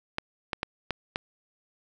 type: clicks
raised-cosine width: 0.3 ms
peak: -12 dBFS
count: 5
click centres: 0.184 / 0.532 / 0.631 / 0.907 / 1.159 s
effects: none